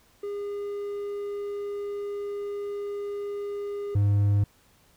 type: tone pair in turn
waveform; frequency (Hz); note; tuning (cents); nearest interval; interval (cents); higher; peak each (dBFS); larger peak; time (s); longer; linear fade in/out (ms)
triangle; 406.9 / 101.72; G#4 / G#2; -35 / -35; 2 octaves; 2400; first; -28 / -17; second; 0.23-3.95 / 3.95-4.44; first; 5
effects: pink hiss -61 dBFS RMS until 4.96 s